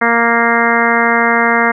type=harmonic tone; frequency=233.1 Hz; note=A#3; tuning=in tune; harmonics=1 / 2 / 3 / 4 / 5 / 6 / 7 / 8 / 9; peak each=-18 / -18 / -18 / -18 / -18 / -18 / -18 / -18 / -18 dBFS; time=0.01-1.72 s; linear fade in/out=10 ms; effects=none